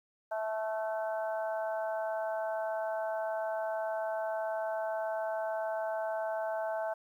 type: harmonic tone with a mistuned harmonic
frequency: 218.3 Hz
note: A3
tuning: 13 cents flat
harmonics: 3 / 4 / 5 / 6 / 7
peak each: -33 / -38 / -49 / -50 / -44 dBFS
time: 0.31-6.94 s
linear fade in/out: 10 ms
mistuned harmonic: 6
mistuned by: +21 cents
effects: 11-bit